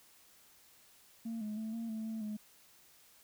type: tone with pitch steps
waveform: sine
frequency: 227.6 / 212.1 / 220 / 229 / 219.7 / 222 / 211.8 Hz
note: A#3 / G#3 / A3 / A#3 / A3 / A3 / G#3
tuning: -41 / +37 / 0 / -31 / -2 / +16 / +34 cents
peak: -35 dBFS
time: 1.25-2.37 s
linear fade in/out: 10 ms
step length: 160 ms
effects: tanh soft clip ceiling -35 dBFS + white hiss -63 dBFS RMS until 3.23 s